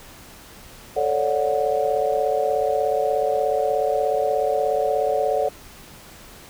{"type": "chord", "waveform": "sine", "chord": "D major seventh", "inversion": "second", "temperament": "just", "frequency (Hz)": [440.5, 550.6, 587.3, 734.2], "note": ["A4", "C#5", "D5", "F#5"], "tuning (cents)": [2, -12, 0, -14], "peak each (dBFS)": -24, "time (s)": [0.96, 5.49], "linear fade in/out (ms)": 10, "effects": ["pink hiss -44 dBFS RMS until 6.49 s"]}